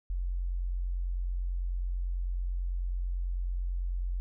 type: tone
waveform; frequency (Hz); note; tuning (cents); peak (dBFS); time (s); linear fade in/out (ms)
sine; 44.55; F1; +35; -29; 0.1-4.2; 0
effects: none